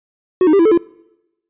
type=tone with pitch steps; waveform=triangle; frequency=367.8 / 309.9 / 396.4 / 333.2 / 436.4 / 341.1 Hz; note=F#4 / D#4 / G4 / E4 / A4 / F4; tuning=-10 / -7 / +19 / +19 / -14 / -41 cents; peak=-6 dBFS; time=0.41-0.776 s; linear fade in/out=2 ms; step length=61 ms; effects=noise-tail reverb RT60 0.9 s tail -23 dB re dry + resampled to 8000 Hz